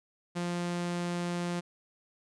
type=tone; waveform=sawtooth; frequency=174.61 Hz; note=F3; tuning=in tune; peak=-27 dBFS; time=0.35-1.61 s; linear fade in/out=20 ms; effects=resampled to 22050 Hz